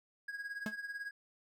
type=tone with tremolo; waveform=triangle; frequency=1646 Hz; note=G#6; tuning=16 cents flat; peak=-35 dBFS; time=0.28-1.11 s; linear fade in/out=5 ms; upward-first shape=triangle; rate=18 Hz; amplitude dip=80%
type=tone with exponential decay; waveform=45% pulse; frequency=215.3 Hz; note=A3; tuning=37 cents flat; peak=-32 dBFS; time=0.66-0.76 s; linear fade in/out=2 ms; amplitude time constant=20 ms
effects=none